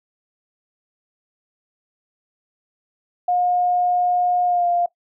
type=tone with pitch glide; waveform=sine; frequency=716 to 699.2 Hz; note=F5 to F5; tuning=+43 to +2 cents; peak=-16 dBFS; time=3.28-4.86 s; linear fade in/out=5 ms; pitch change=-41 cents; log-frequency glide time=4.45-4.67 s; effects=noise-tail reverb RT60 0.1 s tail -19 dB re dry